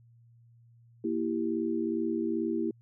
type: chord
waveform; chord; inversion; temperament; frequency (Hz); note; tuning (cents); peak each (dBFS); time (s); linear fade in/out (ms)
sine; E diminished; second; equal; 233.1 / 329.6 / 392; Bb3 / E4 / G4; 0 / 0 / 0; -33 / -30 / -34; 1.04-2.71; 5
effects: added 117 Hz sine -56 dBFS peak until 2.81 s

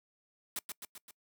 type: noise with echo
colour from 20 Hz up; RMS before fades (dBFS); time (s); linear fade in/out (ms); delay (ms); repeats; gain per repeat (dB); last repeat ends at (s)
white; -37; 0.56-0.59; 2; 130; 4; -4; 1.11
effects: noise-tail reverb RT60 0.1 s tail -25 dB re dry + high-pass 150 Hz 12 dB/octave

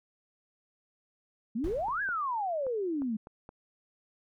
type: exponential two-way sweep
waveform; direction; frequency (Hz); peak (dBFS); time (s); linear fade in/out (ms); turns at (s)
sine; up then down; 207.3 to 1700 to 207.3; -29; 1.55-3.17; 10; 2.02
type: noise with exponential decay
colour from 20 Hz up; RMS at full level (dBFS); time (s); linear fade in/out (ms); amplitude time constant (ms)
brown; -37; 1.64-2.29; 1; 140
type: clicks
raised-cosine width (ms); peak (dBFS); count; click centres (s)
1; -32; 6; 1.884 / 2.089 / 2.667 / 3.02 / 3.271 / 3.491
effects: none

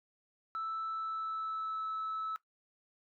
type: tone with pitch glide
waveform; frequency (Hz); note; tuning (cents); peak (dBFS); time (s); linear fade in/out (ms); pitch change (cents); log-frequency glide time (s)
sine; 1318.5 to 1304.1; E6 to E6; 0 to -19; -33; 0.55-2.36; 0; -19; 0.89-1.86
effects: noise-tail reverb RT60 0.1 s tail -18 dB re dry + tanh soft clip ceiling -32 dBFS

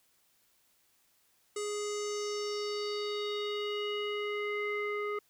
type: tone with low-pass filter sweep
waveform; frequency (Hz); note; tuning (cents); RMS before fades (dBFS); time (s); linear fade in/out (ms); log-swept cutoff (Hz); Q
square; 415.3; G#4; 0; -35; 1.56-5.19; 5; 8100 to 1700; 4.2
effects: white hiss -70 dBFS RMS until 5.29 s

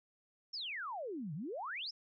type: exponential two-way sweep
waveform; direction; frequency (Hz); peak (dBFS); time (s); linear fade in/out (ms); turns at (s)
sine; down then up; 5588 to 138.59 to 5588; -39; 0.53-1.91; 10; 1.34
effects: none

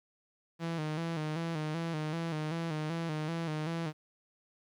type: tone with vibrato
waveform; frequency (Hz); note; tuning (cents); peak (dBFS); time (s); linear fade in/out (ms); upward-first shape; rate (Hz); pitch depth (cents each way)
sawtooth; 160; D#3; +49; -29; 0.59-3.93; 50; square; 2.6; 69
effects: low-pass 5000 Hz 12 dB/octave + 11-bit

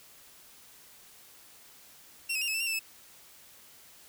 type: tone with pitch steps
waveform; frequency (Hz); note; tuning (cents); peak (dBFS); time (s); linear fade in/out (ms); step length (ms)
sawtooth; 2726 / 2553 / 2787 / 2585 / 2660 / 2771 / 2656 / 2610; F7 / D#7 / F7 / E7 / E7 / F7 / E7 / E7; -43 / +44 / -4 / -34 / +15 / -14 / +12 / -18; -26; 2.29-2.794; 10; 63
effects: white hiss -55 dBFS RMS until 4.08 s

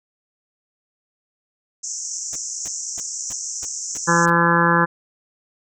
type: band-pass noise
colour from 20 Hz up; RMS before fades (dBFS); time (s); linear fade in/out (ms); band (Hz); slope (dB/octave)
white; -29; 1.83-4.26; 10; 5600 to 7500; 96
type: noise bursts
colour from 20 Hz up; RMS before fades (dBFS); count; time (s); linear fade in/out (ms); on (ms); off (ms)
pink; -39; 7; 2.33-4.298; 0; 24; 300
type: harmonic tone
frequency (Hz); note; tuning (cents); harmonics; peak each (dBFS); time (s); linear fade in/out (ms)
170; F3; -46; 1 / 2 / 3 / 5 / 6 / 7 / 8 / 9 / 10; -20 / -24 / -24 / -25 / -20 / -24 / -23 / -23 / -21; 4.07-4.86; 20
effects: none

